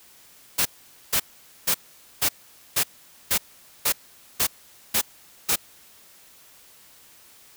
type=noise bursts; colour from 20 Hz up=white; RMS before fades=-21 dBFS; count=10; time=0.58-5.56 s; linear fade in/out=10 ms; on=75 ms; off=470 ms; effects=white hiss -52 dBFS RMS until 7.56 s